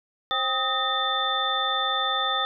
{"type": "tone cluster", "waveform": "sine", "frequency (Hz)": [531, 788, 1260, 1827, 3548], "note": ["C5", "G5", "D#6", "A#6", "A7"], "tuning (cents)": [25, 9, 21, -35, 14], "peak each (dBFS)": [-35, -30, -27, -32, -26], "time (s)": [0.31, 2.45], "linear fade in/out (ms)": 0, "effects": []}